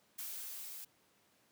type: noise with level ramp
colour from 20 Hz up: blue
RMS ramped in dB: -43 to -48 dBFS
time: 0.18-0.85 s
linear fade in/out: 10 ms
effects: pink hiss -71 dBFS RMS until 1.51 s + high-pass 150 Hz 12 dB/octave